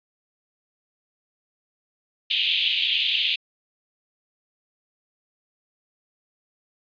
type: band-pass noise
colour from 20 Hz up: pink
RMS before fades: -23 dBFS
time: 2.3-3.36 s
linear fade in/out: 10 ms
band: 2700 to 3600 Hz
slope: 48 dB/octave
effects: resampled to 11025 Hz